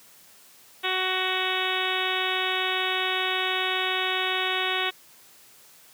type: harmonic tone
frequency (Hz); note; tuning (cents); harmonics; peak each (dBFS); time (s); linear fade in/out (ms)
372.9; F#4; +14; 1 / 2 / 3 / 4 / 5 / 6 / 7 / 8 / 9 / 10; -33 / -33 / -33 / -33 / -33 / -33 / -33 / -33 / -33 / -33; 0.83-4.91; 20
effects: white hiss -53 dBFS RMS until 5.93 s + high-pass 100 Hz 12 dB/octave